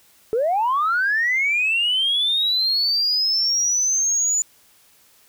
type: linear sweep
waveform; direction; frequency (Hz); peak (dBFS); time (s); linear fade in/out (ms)
sine; up; 422.4 to 7010; -16; 0.33-4.42; 0
effects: tanh soft clip ceiling -13 dBFS + white hiss -55 dBFS RMS until 5.28 s